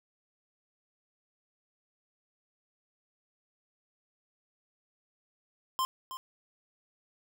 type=tone with echo; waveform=square; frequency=1046.5 Hz; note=C6; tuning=in tune; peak=-28 dBFS; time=5.79-5.85 s; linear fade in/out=0 ms; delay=320 ms; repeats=1; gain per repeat=-11 dB; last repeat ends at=6.17 s; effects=none